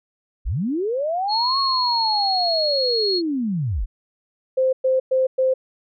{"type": "linear two-way sweep", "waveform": "sine", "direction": "up then down", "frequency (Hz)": [30, 1108.7, 30], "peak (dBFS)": -20, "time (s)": [0.45, 3.86], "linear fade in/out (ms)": 20, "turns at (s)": 1.59}
{"type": "tone", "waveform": "sine", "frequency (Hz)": 4306, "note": "C8", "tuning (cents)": 49, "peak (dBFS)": -20, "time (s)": [1.28, 3.22], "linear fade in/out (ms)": 50}
{"type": "tone bursts", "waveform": "sine", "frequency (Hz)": 521, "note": "C5", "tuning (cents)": -7, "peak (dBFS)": -15, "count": 4, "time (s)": [4.57, 5.54], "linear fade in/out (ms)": 10, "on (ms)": 160, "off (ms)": 110}
{"effects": []}